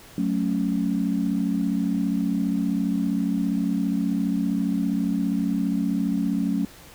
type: chord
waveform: sine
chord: F# minor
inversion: none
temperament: equal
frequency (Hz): 185 / 220 / 277.2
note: F#3 / A3 / C#4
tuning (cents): 0 / 0 / 0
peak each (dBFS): -25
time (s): 0.18-6.65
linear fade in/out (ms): 2
effects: tanh soft clip ceiling -11 dBFS + pink hiss -47 dBFS RMS until 6.94 s